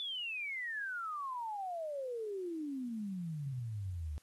sine exponential sweep, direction down, 3520 to 71.2 Hz, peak -37 dBFS, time 0-4.18 s, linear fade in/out 0 ms, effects white hiss -69 dBFS RMS until 4.22 s + AAC 32 kbps

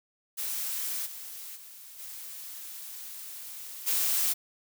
blue noise with level steps, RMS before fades -33 / -42 / -48 / -42 / -27 dBFS, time 0.37-4.34 s, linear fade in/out 20 ms, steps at 1.05 / 1.55 / 1.98 / 3.86 s, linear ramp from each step 20 ms, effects none

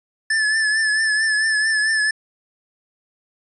square tone with vibrato, 1742 Hz, A6, 18 cents flat, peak -17 dBFS, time 0.3-2.11 s, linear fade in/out 5 ms, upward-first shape triangle, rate 4.5 Hz, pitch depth 51 cents each way, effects resampled to 24000 Hz

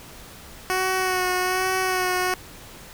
10% pulse tone with vibrato, 370 Hz, F#4, in tune, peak -13 dBFS, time 0.7-2.34 s, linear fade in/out 0 ms, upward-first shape sine, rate 1.2 Hz, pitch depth 25 cents each way, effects pink hiss -43 dBFS RMS until 2.93 s

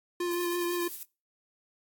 square tone with vibrato, 349.2 Hz, F4, in tune, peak -29 dBFS, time 0.2-0.88 s, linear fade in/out 5 ms, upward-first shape triangle, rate 6 Hz, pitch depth 21 cents each way
violet noise with tremolo, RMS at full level -38 dBFS, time 0.31-1.03 s, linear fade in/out 0 ms, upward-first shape sine, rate 10 Hz, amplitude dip 45%
effects noise-tail reverb RT60 0.3 s tail -22 dB re dry + AAC 64 kbps

